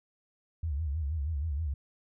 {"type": "tone with vibrato", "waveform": "sine", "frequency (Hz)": 75.4, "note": "D2", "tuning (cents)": 46, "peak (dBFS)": -29, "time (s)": [0.63, 1.74], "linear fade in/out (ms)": 5, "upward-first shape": "sine", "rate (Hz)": 6.3, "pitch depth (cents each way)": 170, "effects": []}